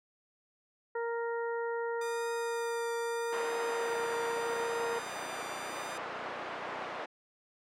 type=harmonic tone; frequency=466.2 Hz; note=A#4; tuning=in tune; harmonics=1 / 2 / 3 / 4; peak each=-33 / -39 / -43 / -45 dBFS; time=0.95-4.99 s; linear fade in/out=5 ms
type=tone with vibrato; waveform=5% pulse; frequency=1207 Hz; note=D6; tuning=47 cents sharp; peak=-32 dBFS; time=2.01-5.98 s; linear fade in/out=5 ms; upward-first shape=triangle; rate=0.79 Hz; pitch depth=38 cents each way
type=band-pass noise; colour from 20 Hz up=pink; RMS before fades=-40 dBFS; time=3.32-7.06 s; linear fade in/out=10 ms; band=530 to 1700 Hz; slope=12 dB/octave
type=click train; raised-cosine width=5 ms; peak=-38 dBFS; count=94; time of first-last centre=3.9-6.99 s; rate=30.1 Hz
effects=high-pass 200 Hz 12 dB/octave + low-pass 9000 Hz 12 dB/octave